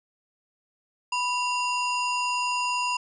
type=harmonic tone with a mistuned harmonic; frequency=987.8 Hz; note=B5; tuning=in tune; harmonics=1 / 3 / 5 / 7 / 9; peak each=-26 / -29 / -35 / -38 / -46 dBFS; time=1.12-2.97 s; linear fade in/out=5 ms; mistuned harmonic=3; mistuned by=-120 cents; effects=none